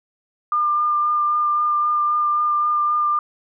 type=tone with vibrato; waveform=sine; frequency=1200 Hz; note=D6; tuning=37 cents sharp; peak=-16 dBFS; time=0.52-3.19 s; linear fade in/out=2 ms; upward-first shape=sine; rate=3.8 Hz; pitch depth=12 cents each way; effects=none